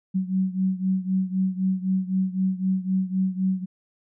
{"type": "beating tone pair", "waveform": "sine", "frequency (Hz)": [187, 190.9], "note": ["F#3", "G3"], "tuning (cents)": [19, -46], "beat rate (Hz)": 3.9, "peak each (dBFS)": [-23, -26], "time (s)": [0.14, 3.66], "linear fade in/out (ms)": 20, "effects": []}